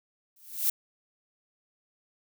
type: noise with exponential growth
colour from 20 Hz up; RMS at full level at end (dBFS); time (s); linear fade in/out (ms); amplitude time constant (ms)
violet; -22; 0.36-0.7; 5; 73
effects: none